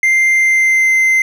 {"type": "tone with pitch glide", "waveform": "triangle", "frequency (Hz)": [2093, 2074], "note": ["C7", "C7"], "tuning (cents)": [0, -16], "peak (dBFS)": -7, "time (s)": [0.03, 1.22], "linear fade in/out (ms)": 2, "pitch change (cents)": -16, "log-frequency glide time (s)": [0.31, 0.92], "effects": []}